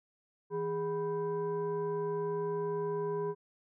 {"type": "tone with frequency modulation", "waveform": "sine", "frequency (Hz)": 411.5, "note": "G#4", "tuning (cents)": -16, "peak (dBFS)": -31, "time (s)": [0.5, 3.35], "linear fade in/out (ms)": 50, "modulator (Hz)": 574, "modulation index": 0.7, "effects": []}